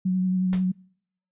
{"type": "tone with vibrato", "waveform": "sine", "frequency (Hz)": 185, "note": "F#3", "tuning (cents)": 0, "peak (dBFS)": -20, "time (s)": [0.05, 0.72], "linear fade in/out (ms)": 10, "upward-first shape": "triangle", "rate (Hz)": 11, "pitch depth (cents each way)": 22}
{"type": "noise with exponential decay", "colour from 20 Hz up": "pink", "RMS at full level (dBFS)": -33, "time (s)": [0.53, 0.68], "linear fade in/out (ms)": 0, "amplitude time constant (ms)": 31}
{"effects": ["noise-tail reverb RT60 0.7 s tail -26 dB re dry", "resampled to 8000 Hz"]}